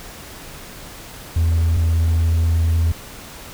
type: tone pair in turn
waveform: triangle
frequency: 82.41 / 82.41 Hz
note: E2 / E2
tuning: 0 / 0 cents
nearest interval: unison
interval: 0 cents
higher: neither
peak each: -11 dBFS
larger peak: neither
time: 1.36-1.77 / 1.77-2.92 s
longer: second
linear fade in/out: 5 ms
effects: tanh soft clip ceiling -8 dBFS + pink hiss -37 dBFS RMS until 3.53 s